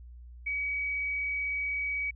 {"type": "tone", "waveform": "sine", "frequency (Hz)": 2269, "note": "C#7", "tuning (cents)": 40, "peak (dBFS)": -29, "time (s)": [0.46, 2.11], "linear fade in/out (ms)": 10, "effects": ["added 60 Hz sine -45 dBFS peak until 2.15 s"]}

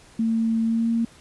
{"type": "tone with pitch glide", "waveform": "sine", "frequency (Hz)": [225.7, 230.2], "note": ["A3", "A#3"], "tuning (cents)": [44, -22], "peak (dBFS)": -19, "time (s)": [0.19, 1.05], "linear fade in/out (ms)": 5, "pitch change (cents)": 34, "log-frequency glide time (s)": [0.64, 0.9], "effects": ["pink hiss -51 dBFS RMS until 1.2 s", "resampled to 24000 Hz"]}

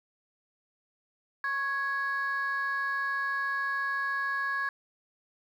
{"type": "tone pair together", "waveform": "sine", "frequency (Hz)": [1100, 1666.2], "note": ["C#6", "G#6"], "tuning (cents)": [-14, 5], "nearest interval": "perfect fifth", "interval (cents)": 719, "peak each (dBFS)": [-31, -28], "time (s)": [1.44, 4.69], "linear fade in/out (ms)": 2, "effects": ["tanh soft clip ceiling -24 dBFS", "10-bit"]}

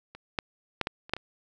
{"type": "clicks", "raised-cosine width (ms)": 0.3, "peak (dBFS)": [-28, -11, -10, -13, -29, -9, -23], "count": 7, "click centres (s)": [0.15, 0.388, 0.813, 0.871, 1.095, 1.136, 1.166], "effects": []}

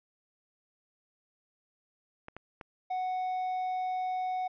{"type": "clicks", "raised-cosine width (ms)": 0.5, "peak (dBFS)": -28, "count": 3, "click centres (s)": [2.284, 2.366, 2.612]}
{"type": "tone", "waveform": "triangle", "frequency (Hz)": 740, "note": "F#5", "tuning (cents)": 0, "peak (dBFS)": -28, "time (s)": [2.9, 4.48], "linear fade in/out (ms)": 10}
{"effects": ["resampled to 11025 Hz"]}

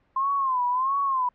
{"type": "tone with vibrato", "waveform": "sine", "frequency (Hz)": 1046.5, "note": "C6", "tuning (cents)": 0, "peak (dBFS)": -21, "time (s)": [0.16, 1.29], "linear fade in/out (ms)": 5, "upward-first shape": "sine", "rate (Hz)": 1.5, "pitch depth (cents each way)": 120, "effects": ["pink hiss -66 dBFS RMS until 1.34 s", "low-pass 2000 Hz 12 dB/octave"]}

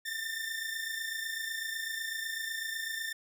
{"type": "tone pair together", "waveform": "sawtooth", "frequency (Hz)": [1782, 1810], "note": ["A6", "A6"], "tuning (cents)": [22, 48], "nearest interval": "unison", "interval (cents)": 26, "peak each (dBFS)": [-34, -34], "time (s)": [0.05, 3.13], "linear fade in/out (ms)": 10, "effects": []}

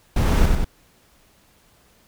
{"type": "noise with echo", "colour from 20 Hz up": "brown", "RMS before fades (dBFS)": -17, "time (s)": [0.16, 0.46], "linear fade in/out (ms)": 5, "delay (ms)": 93, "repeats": 2, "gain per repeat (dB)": -3, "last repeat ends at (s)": 0.646, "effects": ["pink hiss -57 dBFS RMS until 2.07 s"]}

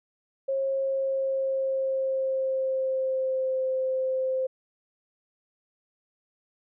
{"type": "tone with pitch glide", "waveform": "sine", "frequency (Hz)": [540, 521.6], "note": ["C#5", "C5"], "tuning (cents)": [-45, -5], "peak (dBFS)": -24, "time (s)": [0.48, 4.47], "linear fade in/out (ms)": 10, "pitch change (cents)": -60, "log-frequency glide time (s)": [0.67, 3.63], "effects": []}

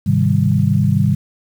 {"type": "chord", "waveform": "sine", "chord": "Ab major seventh", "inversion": "none", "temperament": "equal with one note detuned", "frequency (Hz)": [103.83, 131.34, 155.56, 196], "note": ["Ab2", "C3", "Eb3", "G3"], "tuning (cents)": [0, 7, 0, 0], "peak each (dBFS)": -17, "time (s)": [0.06, 1.15], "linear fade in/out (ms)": 10, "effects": ["7-bit"]}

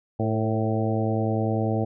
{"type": "harmonic tone with a mistuned harmonic", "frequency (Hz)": 110, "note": "A2", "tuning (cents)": 0, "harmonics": [1, 2, 3, 4, 5, 6, 7], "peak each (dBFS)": [-25, -28, -30, -31, -32, -33, -33], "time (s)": [0.19, 1.85], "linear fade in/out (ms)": 10, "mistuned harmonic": 4, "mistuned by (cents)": 36, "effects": []}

